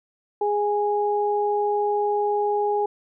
sine tone pair together, 413.5 / 827 Hz, G#4 / G#5, -8 / -8 cents, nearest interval octave, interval 1200 cents, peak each -22 / -23 dBFS, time 0.41-2.86 s, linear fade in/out 5 ms, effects none

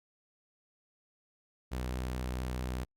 sawtooth tone with vibrato, 62.8 Hz, B1, 30 cents sharp, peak -30 dBFS, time 1.71-2.85 s, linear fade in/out 20 ms, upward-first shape triangle, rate 4.6 Hz, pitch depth 10 cents each way, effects Opus 48 kbps

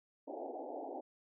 white band-pass noise, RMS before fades -44 dBFS, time 0.27-1.01 s, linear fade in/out 10 ms, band 260 to 840 Hz, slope 96 dB/octave, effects none

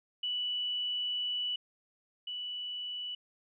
sine tone pair in turn, 2960 / 2960 Hz, F#7 / F#7, 0 / 0 cents, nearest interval unison, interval 0 cents, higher neither, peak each -31 / -36 dBFS, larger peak first, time 0.23-1.56 / 2.27-3.15 s, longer first, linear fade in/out 5 ms, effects none

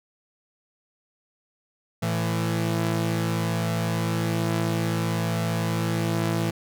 sawtooth tone pair together, 111.53 / 167 Hz, A2 / E3, +24 / +23 cents, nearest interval perfect fifth, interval 699 cents, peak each -22 dBFS, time 2.02-6.51 s, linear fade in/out 10 ms, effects none

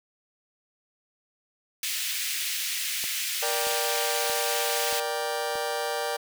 pink high-pass noise, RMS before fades -30 dBFS, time 1.83-5 s, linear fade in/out 2 ms, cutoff 2100 Hz, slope 24 dB/octave
click train, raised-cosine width 1 ms, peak -27 dBFS, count 5, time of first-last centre 3.04-5.556 s, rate 1.59 Hz
sawtooth chord, G minor, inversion first, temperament just, 470.4 / 588 / 784 Hz, Bb4 / D5 / G5, +16 / +2 / 0 cents, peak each -28 dBFS, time 3.42-6.17 s, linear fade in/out 10 ms
effects none

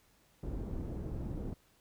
pink low-pass noise, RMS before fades -39 dBFS, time 0.43-1.54 s, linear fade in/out 5 ms, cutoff 340 Hz, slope 12 dB/octave, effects pink hiss -68 dBFS RMS until 1.8 s

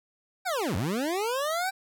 25% pulse linear two-way sweep, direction down then up, 784 to 80.1 to 784 Hz, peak -23 dBFS, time 0.45-1.71 s, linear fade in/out 20 ms, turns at 0.76 s, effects none

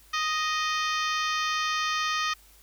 harmonic tone with a mistuned harmonic, 622.3 Hz, D#5, in tune, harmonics 2 / 3 / 4 / 5 / 6 / 7 / 8 / 9 / 10, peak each -28 / -32 / -34 / -36 / -38 / -39 / -40 / -41 / -42 dBFS, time 0.13-2.34 s, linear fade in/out 10 ms, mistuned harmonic 6, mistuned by -62 cents, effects added 50 Hz sine -57 dBFS peak until 2.62 s + white hiss -57 dBFS RMS until 2.62 s

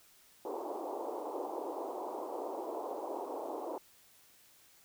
pink band-pass noise, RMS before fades -40 dBFS, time 0.45-3.78 s, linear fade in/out 2 ms, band 310 to 1000 Hz, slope 48 dB/octave, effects white hiss -63 dBFS RMS until 4.84 s

